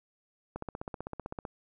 click train, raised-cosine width 1 ms, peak -23 dBFS, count 15, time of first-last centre 0.56-1.452 s, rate 15.7 Hz, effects none

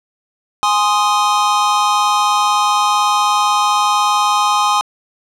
square chord, Ab major, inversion none, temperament equal, 830.6 / 1046.5 / 1244.5 Hz, Ab5 / C6 / Eb6, 0 / 0 / 0 cents, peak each -17 dBFS, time 0.63-4.81 s, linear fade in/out 0 ms, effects low-pass 8000 Hz 12 dB/octave

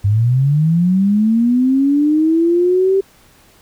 sine linear sweep, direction up, 97.3 to 392 Hz, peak -10 dBFS, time 0.04-3.01 s, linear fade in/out 10 ms, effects pink hiss -49 dBFS RMS until 3.61 s

